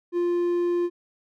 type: tone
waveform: triangle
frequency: 349.2 Hz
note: F4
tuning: in tune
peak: -19 dBFS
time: 0.12-0.9 s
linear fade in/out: 50 ms
effects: none